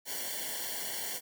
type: noise with comb filter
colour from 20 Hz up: white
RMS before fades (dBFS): -37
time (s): 0.05-1.21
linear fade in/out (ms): 50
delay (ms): 0.79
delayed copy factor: -0.95
effects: none